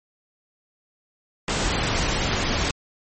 pink noise, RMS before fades -23 dBFS, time 1.48-2.71 s, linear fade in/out 2 ms, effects MP3 32 kbps

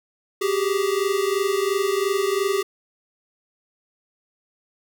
square tone pair together, 384.4 / 407.3 Hz, G4 / G#4, -34 / -34 cents, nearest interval minor second, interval 100 cents, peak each -23 / -24 dBFS, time 0.41-2.63 s, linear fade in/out 10 ms, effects 9-bit

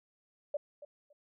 sine tone with echo, 584 Hz, D5, 10 cents flat, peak -30 dBFS, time 0.54-0.57 s, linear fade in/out 5 ms, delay 280 ms, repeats 2, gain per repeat -15 dB, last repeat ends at 1.13 s, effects none

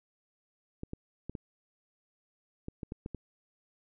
clicks, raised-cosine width 3 ms, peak -25 dBFS, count 9, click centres 0.834 / 0.934 / 1.296 / 1.352 / 2.684 / 2.832 / 2.921 / 3.061 / 3.147 s, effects none

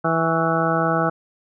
harmonic tone with a mistuned harmonic, 164.1 Hz, E3, 8 cents flat, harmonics 1 / 2 / 3 / 4 / 5 / 7 / 8 / 9, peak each -24 / -26 / -26 / -24 / -26 / -28 / -24 / -28 dBFS, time 0.04-1.1 s, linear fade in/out 10 ms, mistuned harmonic 7, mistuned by -40 cents, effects none

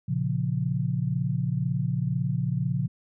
sine chord, Bb minor, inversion none, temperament equal, 116.54 / 138.59 / 174.61 Hz, Bb2 / Db3 / F3, 0 / 0 / 0 cents, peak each -29 / -27 / -29 dBFS, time 0.08-2.88 s, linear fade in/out 10 ms, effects none

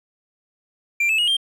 triangle tone with pitch steps, 2369 / 2613 / 2883 / 3181 Hz, D7 / E7 / F#7 / G7, +14 / -16 / -46 / +25 cents, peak -15 dBFS, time 1-1.368 s, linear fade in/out 5 ms, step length 92 ms, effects none

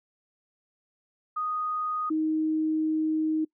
sine tone pair in turn, 1242 / 313.4 Hz, D#6 / D#4, -3 / +13 cents, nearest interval 2 octaves, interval 2384 cents, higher first, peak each -27 / -23 dBFS, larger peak second, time 1.36-2.1 / 2.1-3.45 s, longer second, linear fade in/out 10 ms, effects noise-tail reverb RT60 0.1 s tail -23 dB re dry

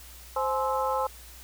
harmonic tone with a mistuned harmonic, 261.8 Hz, C4, 1 cent sharp, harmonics 2 / 3 / 4 / 5, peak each -29 / -29 / -31 / -33 dBFS, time 0.36-1.07 s, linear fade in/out 5 ms, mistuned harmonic 3, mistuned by +130 cents, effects added 60 Hz sine -48 dBFS peak until 1.43 s + white hiss -49 dBFS RMS until 1.43 s

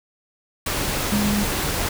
sine tone in noise, 206.6 Hz, G#3, 9 cents flat, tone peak -19 dBFS, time 1.12-1.44 s, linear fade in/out 5 ms, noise pink, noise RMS -24 dBFS, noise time 0.66-1.89 s, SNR +2 dB, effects none

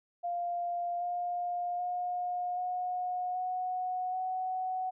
sine tone with pitch steps, 698.5 / 707.4 / 716.5 / 725.6 / 734.9 / 744.3 Hz, F5 / F5 / F5 / F#5 / F#5 / F#5, 0 / +22 / +44 / -34 / -12 / +10 cents, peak -31 dBFS, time 0.23-4.91 s, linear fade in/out 20 ms, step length 780 ms, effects none

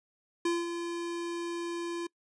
square tone with ADSR envelope, 342.2 Hz, F4, 35 cents flat, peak -26 dBFS, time 0.45-2.07 s, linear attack 5 ms, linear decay 200 ms, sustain -8 dB, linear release 7 ms, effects noise-tail reverb RT60 0.1 s tail -24 dB re dry + resampled to 22050 Hz

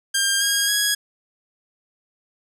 10% pulse tone with pitch steps, 1600 / 1630.8 / 1662.2 Hz, G6 / G#6 / G#6, +35 / -32 / +1 cents, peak -9 dBFS, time 0.14-0.95 s, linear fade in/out 10 ms, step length 270 ms, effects none

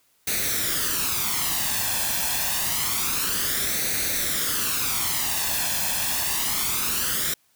white noise with flanger, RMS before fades -25 dBFS, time 0.27-7.34 s, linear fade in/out 5 ms, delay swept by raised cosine 0.48 to 1.19 ms, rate 0.27 Hz, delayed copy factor +0.6, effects white hiss -64 dBFS RMS until 7.55 s

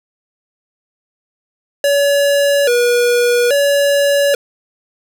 square tone with vibrato, 523.3 Hz, C5, in tune, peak -11 dBFS, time 1.84-4.35 s, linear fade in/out 2 ms, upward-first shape square, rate 0.6 Hz, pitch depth 140 cents each way, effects none

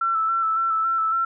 sine tone with vibrato, 1332 Hz, E6, 18 cents sharp, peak -19 dBFS, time 0.01-1.25 s, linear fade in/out 5 ms, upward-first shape square, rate 3.6 Hz, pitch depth 23 cents each way, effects none

